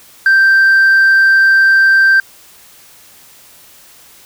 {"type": "tone with tanh clipping", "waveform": "sine", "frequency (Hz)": 1568, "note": "G6", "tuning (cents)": 0, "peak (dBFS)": -6, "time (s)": [0.26, 2.2], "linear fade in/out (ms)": 2, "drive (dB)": 1, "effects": ["white hiss -42 dBFS RMS until 4.25 s"]}